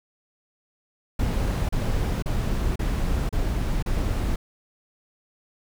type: noise bursts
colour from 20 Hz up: brown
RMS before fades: -24 dBFS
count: 6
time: 1.19-4.36 s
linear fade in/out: 5 ms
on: 500 ms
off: 34 ms
effects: none